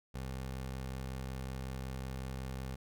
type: tone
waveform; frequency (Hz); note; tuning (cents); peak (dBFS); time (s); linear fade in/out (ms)
20% pulse; 65.41; C2; 0; -34; 0.14-2.76; 10
effects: none

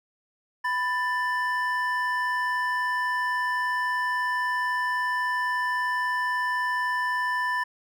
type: tone pair together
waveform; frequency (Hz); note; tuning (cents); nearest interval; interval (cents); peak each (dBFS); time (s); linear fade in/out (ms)
triangle; 993 / 1769.3; B5 / A6; +9 / +9; minor seventh; 1000; -25; 0.64-7.64; 10
effects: none

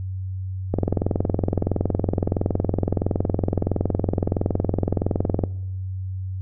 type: click train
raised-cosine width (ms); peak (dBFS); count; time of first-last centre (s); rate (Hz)
2; -7; 102; 0.74-5.438; 21.5
effects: noise-tail reverb RT60 1.0 s tail -22 dB re dry + added 94 Hz sine -26 dBFS peak until 6.41 s

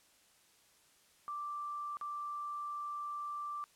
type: tone with dropouts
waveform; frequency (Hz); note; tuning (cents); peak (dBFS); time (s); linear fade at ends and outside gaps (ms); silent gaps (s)
sine; 1174.7; D6; 0; -38; 1.28-3.64; 0; 1.97-2.012
effects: white hiss -67 dBFS RMS until 3.75 s + low-pass 11000 Hz 12 dB/octave

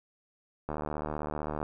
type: click train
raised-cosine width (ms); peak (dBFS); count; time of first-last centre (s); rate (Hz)
1; -20; 72; 0.69-1.629; 75.6
effects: none

